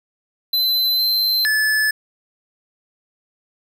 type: tone with pitch steps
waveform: square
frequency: 4047 / 4101 / 1731 Hz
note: B7 / C8 / A6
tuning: +42 / -36 / -29 cents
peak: -16 dBFS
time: 0.53-1.91 s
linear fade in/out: 5 ms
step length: 460 ms
effects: none